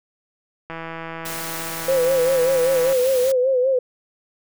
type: click train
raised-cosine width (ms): 0.5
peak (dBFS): -17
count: 366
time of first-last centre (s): 0.7-2.926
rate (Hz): 164
type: noise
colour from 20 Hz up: white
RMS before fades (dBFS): -31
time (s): 1.25-3.32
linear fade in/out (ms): 5
type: tone with vibrato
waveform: sine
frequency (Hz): 516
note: C5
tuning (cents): -24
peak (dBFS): -15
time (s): 1.88-3.79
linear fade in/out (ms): 5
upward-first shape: sine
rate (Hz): 5.1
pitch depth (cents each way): 74
effects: none